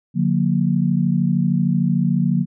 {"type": "chord", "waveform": "sine", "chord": "D augmented", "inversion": "none", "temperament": "equal with one note detuned", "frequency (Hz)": [146.83, 180.25, 233.1], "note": ["D3", "F#3", "A#3"], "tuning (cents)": [0, -45, 0], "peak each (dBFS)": [-20, -18, -21], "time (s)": [0.14, 2.46], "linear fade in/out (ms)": 50, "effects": []}